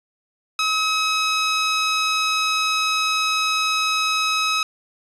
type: tone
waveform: 15% pulse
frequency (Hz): 1278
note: D#6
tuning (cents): +46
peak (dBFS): -12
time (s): 0.59-4.63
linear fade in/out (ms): 2
effects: resampled to 24000 Hz + 7-bit